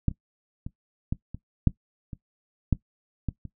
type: clicks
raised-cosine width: 5 ms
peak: -10 / -28 / -22 / -14 / -23 / -6 / -24 / -8 / -15 / -26 dBFS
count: 10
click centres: 0.083 / 0.113 / 0.665 / 1.125 / 1.346 / 1.673 / 2.132 / 2.727 / 3.287 / 3.453 s
effects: noise-tail reverb RT60 0.1 s tail -17 dB re dry